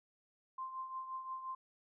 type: tone with tremolo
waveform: sine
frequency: 1046 Hz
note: C6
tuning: 1 cent flat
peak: -38 dBFS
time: 0.58-1.55 s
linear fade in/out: 5 ms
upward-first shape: triangle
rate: 5.7 Hz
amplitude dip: 65%
effects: none